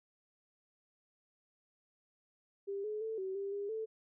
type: tone with pitch steps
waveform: sine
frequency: 397.4 / 425.4 / 443.1 / 380.2 / 396.2 / 404 / 441.2 Hz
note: G4 / G#4 / A4 / F#4 / G4 / G#4 / A4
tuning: +24 / +42 / +12 / +47 / +18 / -48 / +5 cents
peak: -36 dBFS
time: 2.67-3.86 s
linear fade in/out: 20 ms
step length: 170 ms
effects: none